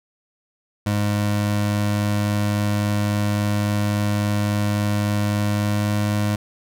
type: tone with pitch glide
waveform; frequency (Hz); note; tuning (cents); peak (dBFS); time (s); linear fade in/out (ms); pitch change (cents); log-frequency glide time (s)
25% pulse; 103.6 to 104.2; G#2 to G#2; -4 to +6; -15; 0.86-6.36; 5; +10; 5.39-5.97
effects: none